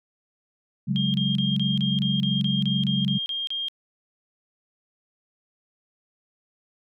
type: chord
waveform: sine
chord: C# suspended fourth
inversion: none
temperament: equal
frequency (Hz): 138.59 / 185 / 207.7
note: C#3 / F#3 / G#3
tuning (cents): 0 / 0 / 0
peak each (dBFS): -26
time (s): 0.87-3.19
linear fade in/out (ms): 20
type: tone bursts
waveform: sine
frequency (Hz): 3216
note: G7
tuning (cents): +44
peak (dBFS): -26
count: 13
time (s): 0.96-3.684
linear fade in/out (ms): 0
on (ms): 180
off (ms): 32
effects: none